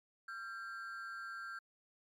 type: ring-modulated tone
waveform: triangle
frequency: 1480 Hz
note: F#6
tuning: in tune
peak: -38 dBFS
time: 0.28-1.59 s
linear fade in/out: 5 ms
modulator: 108 Hz
effects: MP3 96 kbps